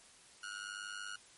sawtooth tone with amplitude modulation, 1438 Hz, F#6, 50 cents flat, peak -35 dBFS, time 0.43-1.16 s, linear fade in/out 5 ms, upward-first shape sine, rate 101 Hz, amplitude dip 85%, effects white hiss -60 dBFS RMS until 1.37 s + MP3 48 kbps

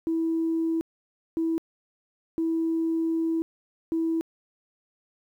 sine tone bursts at uneven times, 326.9 Hz, E4, 14 cents flat, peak -22 dBFS, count 4, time 0.07-0.81 / 1.37-1.58 / 2.38-3.42 / 3.92-4.21 s, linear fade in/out 0 ms, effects tanh soft clip ceiling -18 dBFS + 10-bit

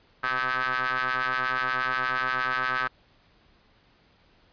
sawtooth ring-modulated tone, 127.8 Hz, C3, 40 cents flat, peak -18 dBFS, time 0.23-2.88 s, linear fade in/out 10 ms, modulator 1410 Hz, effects pink hiss -61 dBFS RMS until 4.52 s + resampled to 11025 Hz

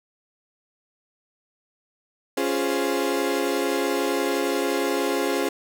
35% pulse chord, Db major seventh, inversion none, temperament equal, 277.2 / 349.2 / 415.3 / 523.3 Hz, Db4 / F4 / Ab4 / C5, 0 / 0 / 0 / 0 cents, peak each -26 / -26 / -25 / -27 dBFS, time 2.37-5.49 s, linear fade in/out 5 ms, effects none

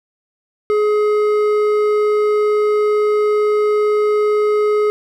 sine tone with hard clipping, 421.1 Hz, G#4, 24 cents sharp, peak -14 dBFS, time 0.7-4.9 s, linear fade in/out 0 ms, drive 8 dB, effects none

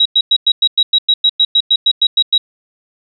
sine tone bursts, 3849 Hz, B7, 45 cents flat, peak -7 dBFS, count 16, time 0-2.38 s, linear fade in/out 5 ms, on 55 ms, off 100 ms, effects none

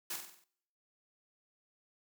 white noise with echo, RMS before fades -39 dBFS, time 0.1-0.16 s, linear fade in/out 5 ms, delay 47 ms, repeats 6, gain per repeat -5 dB, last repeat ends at 0.442 s, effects noise-tail reverb RT60 0.8 s tail -25 dB re dry + high-pass 200 Hz 12 dB/octave

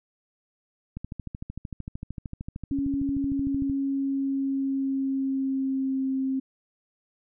click train, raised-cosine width 5 ms, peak -22 dBFS, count 37, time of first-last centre 0.97-3.697 s, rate 13.2 Hz
sine tone with pitch glide, 277.2 to 265.6 Hz, C#4 to C4, 0 to +26 cents, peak -24 dBFS, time 2.71-6.4 s, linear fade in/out 10 ms, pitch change -74 cents, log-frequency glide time 3.13-6.12 s
effects none

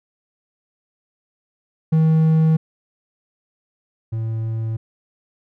triangle tone pair in turn, 159.2 / 112.08 Hz, D#3 / A2, +40 / +32 cents, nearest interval tritone, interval 608 cents, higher first, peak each -10 / -19 dBFS, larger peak first, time 1.92-2.57 / 4.12-4.77 s, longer neither, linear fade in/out 10 ms, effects none

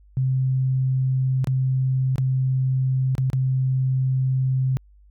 sine tone with dropouts, 130.81 Hz, C3, in tune, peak -18 dBFS, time 0.17-4.77 s, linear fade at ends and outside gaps 0 ms, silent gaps 1.444-1.472 / 2.158-2.182 / 3.152-3.181 / 3.301-3.332 s, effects added 50 Hz sine -49 dBFS peak until 5.1 s

